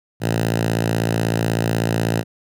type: tone with high-pass filter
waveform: 5% pulse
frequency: 56.2 Hz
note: A1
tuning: 37 cents sharp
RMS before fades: -20 dBFS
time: 0.2-2.24 s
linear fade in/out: 50 ms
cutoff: 120 Hz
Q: 2.8
effects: none